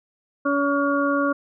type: harmonic tone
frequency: 282.9 Hz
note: C#4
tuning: 35 cents sharp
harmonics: 1 / 2 / 4 / 5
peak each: -22 / -24 / -25 / -26 dBFS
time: 0.45-1.33 s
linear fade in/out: 10 ms
effects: none